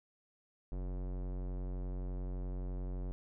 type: tone with low-pass filter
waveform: square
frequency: 45.83 Hz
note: F#1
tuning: 16 cents flat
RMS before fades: -39 dBFS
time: 0.72-3.12 s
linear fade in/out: 0 ms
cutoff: 570 Hz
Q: 0.84
effects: none